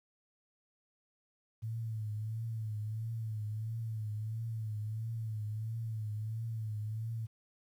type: tone with vibrato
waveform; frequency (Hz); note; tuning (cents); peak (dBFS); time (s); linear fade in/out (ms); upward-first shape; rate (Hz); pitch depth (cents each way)
sine; 110; A2; 0; -35; 1.62-7.27; 20; triangle; 1.5; 76
effects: 11-bit